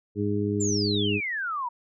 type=harmonic tone; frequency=102.8 Hz; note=G#2; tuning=17 cents flat; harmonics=1 / 2 / 3 / 4; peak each=-29 / -29 / -29 / -29 dBFS; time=0.15-1.21 s; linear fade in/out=50 ms
type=exponential sweep; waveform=sine; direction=down; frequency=7459 to 932.3 Hz; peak=-27 dBFS; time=0.6-1.69 s; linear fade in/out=10 ms
effects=none